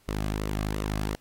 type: tone with flanger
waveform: sawtooth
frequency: 51.91 Hz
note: G#1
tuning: in tune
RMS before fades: -30 dBFS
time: 0.08-1.15 s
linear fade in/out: 0 ms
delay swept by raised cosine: 1.2 to 2.2 ms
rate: 2.8 Hz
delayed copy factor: -0.5
effects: pink hiss -62 dBFS RMS until 1.2 s + AAC 48 kbps